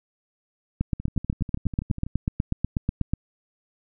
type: two click trains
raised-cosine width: 5 ms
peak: -21 / -10 dBFS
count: 14 / 20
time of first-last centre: 1-2.066 / 0.81-3.136 s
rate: 12.2 / 8.17 Hz
effects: none